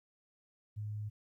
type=tone; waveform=sine; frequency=105.5 Hz; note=G#2; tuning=28 cents sharp; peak=-37 dBFS; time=0.76-1.1 s; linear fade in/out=20 ms; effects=13-bit